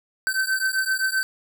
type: beating tone pair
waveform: square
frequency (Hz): 1537 / 1544.7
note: G6 / G6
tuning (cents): -35 / -26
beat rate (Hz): 7.7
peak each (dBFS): -25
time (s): 0.27-1.23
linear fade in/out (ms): 0
effects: none